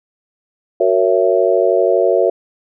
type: chord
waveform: sine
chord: F# dominant seventh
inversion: none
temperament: just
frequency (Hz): 370 / 462.5 / 555 / 666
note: F#4 / A#4 / C#5 / E5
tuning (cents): 0 / -14 / +2 / +18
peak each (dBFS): -16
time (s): 0.8-2.3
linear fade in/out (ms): 5
effects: none